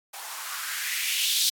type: noise with band-pass filter sweep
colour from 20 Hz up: violet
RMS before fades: -29 dBFS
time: 0.13-1.5 s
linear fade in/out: 10 ms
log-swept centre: 740 to 4100 Hz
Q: 2.9
effects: AAC 64 kbps